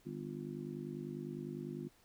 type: harmonic tone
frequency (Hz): 50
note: G1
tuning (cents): +35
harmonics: 3 / 4 / 5 / 6 / 7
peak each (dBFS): -46 / -48 / -46 / -53 / -46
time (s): 0.05-1.89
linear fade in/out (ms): 20
effects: pink hiss -68 dBFS RMS until 2.04 s